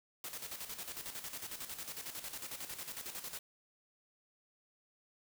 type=noise with tremolo; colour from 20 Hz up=white; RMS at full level=-43 dBFS; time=0.24-3.39 s; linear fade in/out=2 ms; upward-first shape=square; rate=11 Hz; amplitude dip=60%; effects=none